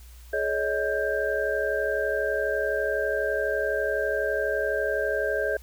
sine tone cluster, 422.9 / 558 / 630 / 1582 Hz, G#4 / C#5 / D#5 / G6, +31 / +11 / +21 / +15 cents, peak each -29 dBFS, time 0.33-5.57 s, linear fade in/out 5 ms, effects added 60 Hz sine -44 dBFS peak until 5.62 s + white hiss -55 dBFS RMS until 5.62 s

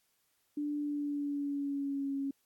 sine tone with pitch glide, 293.7 to 275.6 Hz, D4 to C#4, 0 to -10 cents, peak -32 dBFS, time 0.57-2.31 s, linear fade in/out 5 ms, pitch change -110 cents, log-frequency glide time 0.77-2.15 s, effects white hiss -75 dBFS RMS until 2.45 s + AAC 64 kbps

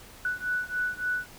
sine beating tone pair, 1480 / 1483.5 Hz, F#6 / F#6, 0 / +4 cents, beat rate 3.5 Hz, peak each -30 / -31 dBFS, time 0.25-1.26 s, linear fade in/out 2 ms, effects pink hiss -49 dBFS RMS until 1.38 s

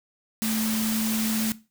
sine tone in noise, 220 Hz, A3, in tune, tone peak -25 dBFS, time 0.42-1.52 s, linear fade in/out 0 ms, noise white, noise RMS -30 dBFS, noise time 0.42-1.52 s, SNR +2 dB, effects noise-tail reverb RT60 0.3 s tail -18 dB re dry

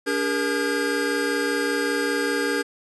square tone cluster, 287.1 / 406.7 / 471.8 / 1619 Hz, D4 / G#4 / A#4 / G#6, -39 / -36 / +21 / -45 cents, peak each -28 dBFS, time 0.06-2.63 s, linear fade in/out 20 ms, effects resampled to 24000 Hz

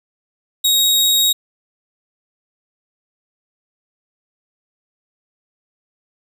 sawtooth tone, 3779 Hz, A#7, 23 cents sharp, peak -9 dBFS, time 0.64-1.33 s, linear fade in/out 10 ms, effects none

